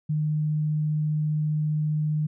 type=tone; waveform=sine; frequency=152.5 Hz; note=D#3; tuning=34 cents flat; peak=-22 dBFS; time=0.09-2.27 s; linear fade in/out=10 ms; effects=none